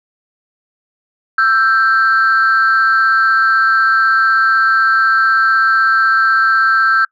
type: tone pair together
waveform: sine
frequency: 1331.8 / 1571 Hz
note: E6 / G6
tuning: +17 / +3 cents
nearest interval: minor third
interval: 286 cents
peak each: -10 dBFS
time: 1.38-7.05 s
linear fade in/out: 5 ms
effects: noise-tail reverb RT60 0.1 s tail -25 dB re dry + tanh soft clip ceiling -5 dBFS